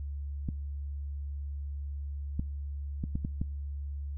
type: clicks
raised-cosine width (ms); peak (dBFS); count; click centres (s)
5; -19; 6; 0.488 / 2.395 / 3.039 / 3.155 / 3.249 / 3.415
effects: noise-tail reverb RT60 0.8 s tail -25 dB re dry + added 71 Hz sine -34 dBFS peak until 4.17 s